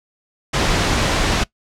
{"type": "noise", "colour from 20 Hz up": "pink", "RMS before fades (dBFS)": -17, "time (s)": [0.53, 1.44], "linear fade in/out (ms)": 10, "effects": ["noise-tail reverb RT60 0.1 s tail -21 dB re dry", "low-pass 6000 Hz 12 dB/octave"]}